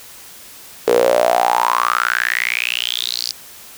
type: tone with high-pass filter sweep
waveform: sawtooth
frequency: 59.7 Hz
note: A#1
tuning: 42 cents sharp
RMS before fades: -17 dBFS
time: 0.87-3.32 s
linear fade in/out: 10 ms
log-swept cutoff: 440 to 4900 Hz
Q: 8.5
effects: white hiss -39 dBFS RMS until 3.77 s